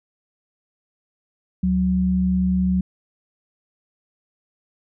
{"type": "tone pair together", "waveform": "sine", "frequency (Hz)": [73.2, 184.45], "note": ["D2", "F#3"], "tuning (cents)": [-5, -5], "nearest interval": "octave + major third", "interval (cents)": 1600, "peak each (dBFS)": [-25, -17], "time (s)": [1.63, 2.81], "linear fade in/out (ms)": 5, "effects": []}